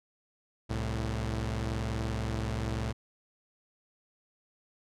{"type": "tone pair together", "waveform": "sawtooth", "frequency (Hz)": [65.6, 110.33], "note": ["C2", "A2"], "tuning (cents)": [5, 5], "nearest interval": "major sixth", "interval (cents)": 900, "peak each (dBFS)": [-30, -29], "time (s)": [0.69, 2.93], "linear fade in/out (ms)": 20, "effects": ["low-pass 8000 Hz 12 dB/octave"]}